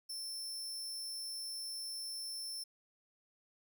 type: tone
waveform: sawtooth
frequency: 5350 Hz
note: E8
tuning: 25 cents sharp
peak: -38 dBFS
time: 0.09-2.64 s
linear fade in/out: 10 ms
effects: 12-bit